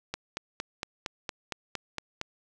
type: click train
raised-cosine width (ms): 0.2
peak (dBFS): -15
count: 10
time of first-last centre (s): 0.14-2.214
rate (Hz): 4.34
effects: none